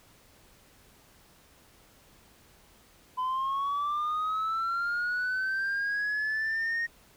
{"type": "linear sweep", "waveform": "sine", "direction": "up", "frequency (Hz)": [1007, 1864.7], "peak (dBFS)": -25, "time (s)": [3.17, 6.87], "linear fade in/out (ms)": 20, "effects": ["tanh soft clip ceiling -26 dBFS", "pink hiss -59 dBFS RMS until 7.16 s"]}